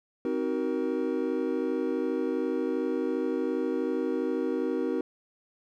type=chord; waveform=triangle; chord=C half-diminished seventh; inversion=none; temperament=just; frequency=261.6 / 314 / 376.7 / 470.9 Hz; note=C4 / Eb4 / Gb4 / Bb4; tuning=0 / +16 / +31 / +18 cents; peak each=-30 dBFS; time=0.25-5.01 s; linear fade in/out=2 ms; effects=none